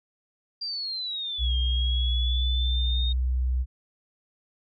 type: exponential two-way sweep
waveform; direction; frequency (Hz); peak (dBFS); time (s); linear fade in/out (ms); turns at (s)
sine; down then up; 4779 to 3209 to 3712; -29; 0.61-3.13; 10; 1.56
type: tone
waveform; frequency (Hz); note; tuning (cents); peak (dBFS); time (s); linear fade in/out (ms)
sine; 63.1; B1; +38; -22; 1.38-3.66; 50
effects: none